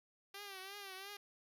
5% pulse tone with vibrato, 392 Hz, G4, in tune, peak -36 dBFS, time 0.34-1.17 s, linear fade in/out 5 ms, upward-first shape triangle, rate 2.9 Hz, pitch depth 93 cents each way, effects none

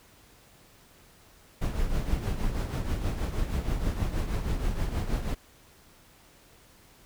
brown noise with tremolo, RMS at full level -26 dBFS, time 1.61-5.35 s, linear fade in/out 10 ms, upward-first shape triangle, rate 6.3 Hz, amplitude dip 65%, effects pink hiss -57 dBFS RMS until 7.05 s

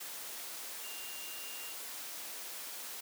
sine tone in noise, 2794 Hz, F7, in tune, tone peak -49 dBFS, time 0.83-1.73 s, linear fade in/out 10 ms, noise white, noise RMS -44 dBFS, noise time 0-3.01 s, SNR -8 dB, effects high-pass 300 Hz 12 dB/octave

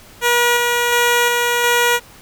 10% pulse tone with tremolo, 480 Hz, B4, 49 cents flat, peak -4 dBFS, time 0.21-2 s, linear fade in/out 50 ms, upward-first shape square, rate 1.4 Hz, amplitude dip 25%, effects pink hiss -43 dBFS RMS until 2.21 s

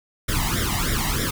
pink noise with flanger, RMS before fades -23 dBFS, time 0.28-1.31 s, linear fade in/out 10 ms, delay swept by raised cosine 0.55 to 1.05 ms, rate 3.2 Hz, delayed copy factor +0.9, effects none

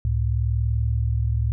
sine tone pair together, 69.3 / 110 Hz, C#2 / A2, 0 / 0 cents, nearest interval minor sixth, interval 800 cents, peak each -22 dBFS, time 0.05-1.52 s, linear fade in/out 0 ms, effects none

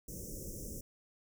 pink band-stop noise, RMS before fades -44 dBFS, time 0.08-0.81 s, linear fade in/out 5 ms, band 560 to 5500 Hz, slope 96 dB/octave, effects none

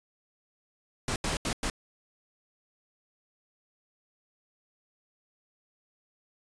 pink noise bursts at uneven times, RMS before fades -30 dBFS, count 4, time 1.08-1.16 / 1.24-1.37 / 1.45-1.53 / 1.63-1.7 s, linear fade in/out 2 ms, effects resampled to 22050 Hz

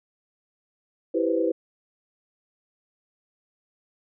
sine chord, C major seventh, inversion first, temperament equal, 329.6 / 392 / 493.9 / 523.3 Hz, E4 / G4 / B4 / C5, 0 / 0 / 0 / 0 cents, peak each -25 / -28 / -25 / -29 dBFS, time 1.14-1.52 s, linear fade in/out 10 ms, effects none

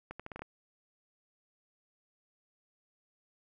accelerating click train, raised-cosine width 0.5 ms, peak -27 dBFS, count 7, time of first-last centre 0.11-0.42 s, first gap 86 ms, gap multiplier 0.79, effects none

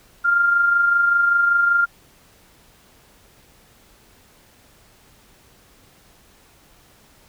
sine tone with amplitude modulation, 1396.9 Hz, F6, in tune, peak -12 dBFS, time 0.24-1.86 s, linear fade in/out 20 ms, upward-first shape sine, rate 25.2 Hz, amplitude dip 40%, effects pink hiss -53 dBFS RMS until 7.28 s

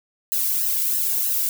violet noise with flanger, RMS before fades -22 dBFS, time 0.32-1.49 s, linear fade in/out 0 ms, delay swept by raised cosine 0.85 to 1.63 ms, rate 3.1 Hz, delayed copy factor -0.85, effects none

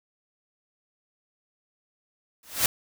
white noise with exponential growth, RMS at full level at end -18 dBFS, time 2.43-2.66 s, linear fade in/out 2 ms, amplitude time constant 50 ms, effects none

